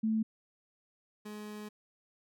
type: tone pair in turn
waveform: sine / 30% pulse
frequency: 220 / 210.5 Hz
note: A3 / G#3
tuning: 0 / +24 cents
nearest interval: minor second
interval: 76 cents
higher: first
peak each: -27 / -39 dBFS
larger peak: first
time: 0.03-0.23 / 1.25-1.69 s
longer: second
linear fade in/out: 10 ms
effects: none